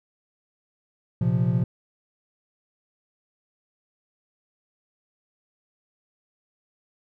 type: chord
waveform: triangle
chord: Bb suspended second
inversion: none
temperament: equal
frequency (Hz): 116.54 / 130.81 / 174.61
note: Bb2 / C3 / F3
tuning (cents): 0 / 0 / 0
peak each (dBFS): -22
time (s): 1.21-1.64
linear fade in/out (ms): 5
effects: none